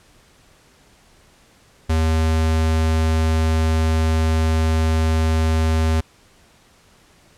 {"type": "tone", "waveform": "square", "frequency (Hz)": 80, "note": "D#2", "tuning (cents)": 49, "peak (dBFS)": -16, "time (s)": [1.89, 6.01], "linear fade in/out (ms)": 10, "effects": ["pink hiss -53 dBFS RMS until 7.37 s", "low-pass 10000 Hz 12 dB/octave"]}